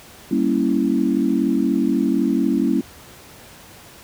sine chord, G diminished seventh, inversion none, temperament equal, 196 / 233.1 / 277.2 / 329.6 Hz, G3 / Bb3 / Db4 / Fb4, 0 / 0 / 0 / 0 cents, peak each -23 / -21 / -20 / -22 dBFS, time 0.31-2.81 s, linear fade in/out 5 ms, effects pink hiss -43 dBFS RMS until 4.03 s + high-pass 60 Hz 12 dB/octave

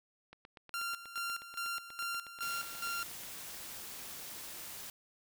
click train, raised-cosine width 0.3 ms, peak -35 dBFS, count 25, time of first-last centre 0.33-3.236 s, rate 8.26 Hz
sawtooth tone with tremolo, 1384 Hz, F6, 16 cents flat, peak -32 dBFS, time 0.74-3.03 s, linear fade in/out 0 ms, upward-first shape square, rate 2.4 Hz, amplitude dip 75%
white noise, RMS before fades -46 dBFS, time 2.42-4.9 s, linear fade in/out 2 ms
effects none

